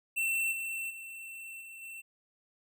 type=tone with level steps; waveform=square; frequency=2692 Hz; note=E7; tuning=36 cents sharp; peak=-29 / -35 / -43 / -46 / -43 dBFS; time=0.16-2.02 s; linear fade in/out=20 ms; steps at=0.51 / 0.89 / 1.6 / 1.81 s; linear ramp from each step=20 ms; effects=none